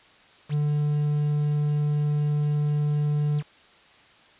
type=tone with quantisation; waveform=triangle; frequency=148 Hz; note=D3; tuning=14 cents sharp; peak=-19 dBFS; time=0.49-3.43 s; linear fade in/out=50 ms; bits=7; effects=white hiss -54 dBFS RMS until 4.39 s + resampled to 8000 Hz